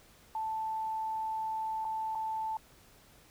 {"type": "tone with dropouts", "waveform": "sine", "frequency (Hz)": 880, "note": "A5", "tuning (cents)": 0, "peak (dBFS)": -32, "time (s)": [0.35, 2.57], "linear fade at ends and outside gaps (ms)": 2, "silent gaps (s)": [[1.846, 1.85], [2.15, 2.154]], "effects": ["pink hiss -60 dBFS RMS until 3.3 s"]}